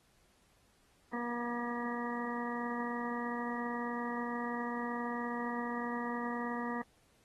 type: harmonic tone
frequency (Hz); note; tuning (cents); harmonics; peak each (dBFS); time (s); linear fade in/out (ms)
239.2; A#3; +45; 1 / 2 / 3 / 4 / 5 / 7 / 8; -38 / -43 / -46 / -42 / -44 / -51 / -45; 1.13-6.82; 5
effects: pink hiss -70 dBFS RMS until 7.24 s + AAC 32 kbps